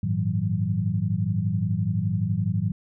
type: tone cluster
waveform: sine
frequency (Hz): 99.4 / 111.2 / 160.6 / 185.6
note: G2 / A2 / E3 / F#3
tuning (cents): +25 / +19 / -45 / +6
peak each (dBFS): -28 / -26 / -28 / -28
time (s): 0.03-2.72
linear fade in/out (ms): 5
effects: none